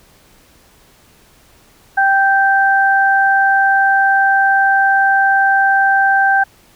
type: tone pair together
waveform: sine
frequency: 782.5 / 1565 Hz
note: G5 / G6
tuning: -3 / -3 cents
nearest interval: octave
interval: 1200 cents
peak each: -12 dBFS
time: 1.97-6.44 s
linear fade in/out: 10 ms
effects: pink hiss -49 dBFS RMS until 6.75 s